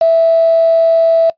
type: tone with quantisation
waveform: sine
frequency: 659 Hz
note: E5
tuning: 1 cent flat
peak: -6 dBFS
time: 0.01-1.3 s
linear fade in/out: 5 ms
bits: 4
effects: noise-tail reverb RT60 0.1 s tail -21 dB re dry + resampled to 11025 Hz